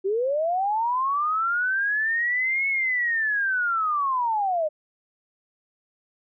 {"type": "linear two-way sweep", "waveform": "sine", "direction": "up then down", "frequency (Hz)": [370, 2207, 595], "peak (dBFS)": -21, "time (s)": [0.04, 4.69], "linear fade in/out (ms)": 20, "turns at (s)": 2.68, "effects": []}